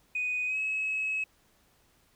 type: tone with pitch glide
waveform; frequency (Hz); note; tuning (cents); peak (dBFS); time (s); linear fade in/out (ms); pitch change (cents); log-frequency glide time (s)
sine; 2489 to 2571; D#7 to E7; 0 to -44; -27; 0.15-1.24; 5; +56; 0.46-0.58
effects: tanh soft clip ceiling -24 dBFS + pink hiss -66 dBFS RMS until 2.15 s